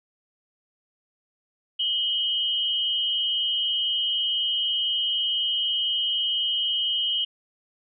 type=tone pair together; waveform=sine; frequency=2935 / 3159 Hz; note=F#7 / G7; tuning=-15 / +13 cents; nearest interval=minor second; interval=128 cents; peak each=-25 dBFS; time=1.79-7.25 s; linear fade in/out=10 ms; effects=none